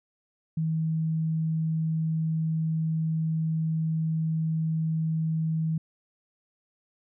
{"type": "tone", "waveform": "sine", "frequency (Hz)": 160, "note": "D#3", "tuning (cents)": 49, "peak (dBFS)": -24, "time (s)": [0.57, 5.78], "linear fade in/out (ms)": 5, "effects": []}